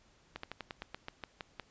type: slowing click train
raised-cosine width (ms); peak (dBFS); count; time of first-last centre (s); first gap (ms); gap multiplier
0.3; -24; 11; 0.36-1.597; 74; 1.11
effects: pink hiss -66 dBFS RMS until 1.7 s + resampled to 16000 Hz